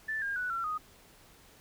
sine tone with pitch steps, 1760 / 1613.9 / 1480 / 1357.1 / 1244.5 Hz, A6 / G6 / F#6 / E6 / D#6, 0 / +50 / 0 / +50 / 0 cents, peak -31 dBFS, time 0.08-0.78 s, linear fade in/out 10 ms, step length 140 ms, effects pink hiss -58 dBFS RMS until 1.6 s

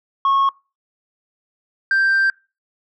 sine tone pair in turn, 1095 / 1574 Hz, C#6 / G6, -22 / +7 cents, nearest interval tritone, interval 629 cents, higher second, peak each -11 dBFS, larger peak neither, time 0.25-0.49 / 1.91-2.3 s, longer second, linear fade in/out 2 ms, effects noise-tail reverb RT60 0.3 s tail -25 dB re dry + tanh soft clip ceiling -12 dBFS

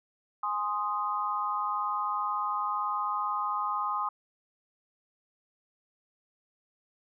sine chord, Ab major, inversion none, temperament equal, 830.6 / 1046.5 / 1244.5 Hz, Ab5 / C6 / Eb6, 0 / 0 / 0 cents, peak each -35 / -32 / -31 dBFS, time 0.43-4.09 s, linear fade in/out 5 ms, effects none

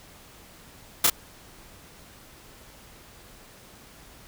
white noise with echo, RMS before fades -18 dBFS, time 1.04-1.07 s, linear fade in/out 5 ms, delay 30 ms, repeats 1, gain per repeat -2 dB, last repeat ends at 1.1 s, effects pink hiss -50 dBFS RMS until 4.27 s

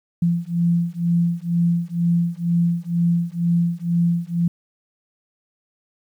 sine beating tone pair, 170 / 172.1 Hz, F3 / F3, -46 / -25 cents, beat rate 2.1 Hz, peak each -20 dBFS, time 0.22-4.48 s, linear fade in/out 5 ms, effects 9-bit

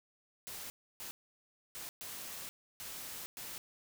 white noise bursts at uneven times, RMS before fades -45 dBFS, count 6, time 0.47-0.7 / 1-1.11 / 1.75-1.89 / 2.01-2.49 / 2.8-3.26 / 3.37-3.58 s, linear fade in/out 0 ms, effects none

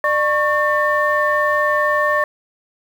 sine tone cluster, 598 / 1104 / 1799 Hz, D5 / C#6 / A6, +31 / -7 / +38 cents, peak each -18 dBFS, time 0.04-2.24 s, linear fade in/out 2 ms, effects tanh soft clip ceiling -5 dBFS + 7-bit

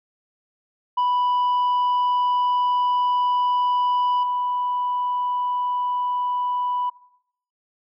sine tone with level steps, 987.8 Hz, B5, in tune, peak -15 / -20 dBFS, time 0.97-6.9 s, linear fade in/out 10 ms, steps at 4.23 s, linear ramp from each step 5 ms, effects noise-tail reverb RT60 0.7 s tail -19 dB re dry + tanh soft clip ceiling -17 dBFS

